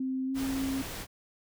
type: tone with pitch glide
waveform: sine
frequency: 261.6 to 268.3 Hz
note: C4 to C4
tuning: 0 to +44 cents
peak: -29 dBFS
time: 0-0.82 s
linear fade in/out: 5 ms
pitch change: +44 cents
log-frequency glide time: 0.26-0.34 s
type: noise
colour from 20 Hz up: pink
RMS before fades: -39 dBFS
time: 0.34-1.07 s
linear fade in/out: 50 ms
effects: none